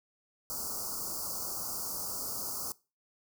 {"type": "band-stop noise", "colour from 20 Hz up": "white", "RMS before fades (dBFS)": -37, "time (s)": [0.5, 2.72], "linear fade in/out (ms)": 0, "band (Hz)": [1400, 4500], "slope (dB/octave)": 96, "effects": ["noise-tail reverb RT60 0.3 s tail -21 dB re dry"]}